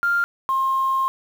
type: tone pair in turn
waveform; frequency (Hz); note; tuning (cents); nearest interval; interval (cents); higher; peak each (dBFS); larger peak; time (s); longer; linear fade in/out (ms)
sine; 1396.9 / 1064.7; F6 / C6; 0 / +30; perfect fourth; 470; first; -16 / -17; first; 0.03-0.24 / 0.49-1.08; second; 0
effects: tanh soft clip ceiling -12 dBFS + 7-bit